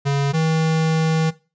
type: tone pair in turn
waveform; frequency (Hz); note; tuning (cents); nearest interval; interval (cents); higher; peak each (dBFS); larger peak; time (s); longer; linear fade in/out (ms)
square; 140.3 / 160.02; C#3 / D#3; +21 / +49; major second; 228; second; -17; neither; 0.05-0.33 / 0.33-1.31; second; 20
effects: noise-tail reverb RT60 0.3 s tail -18 dB re dry + resampled to 16000 Hz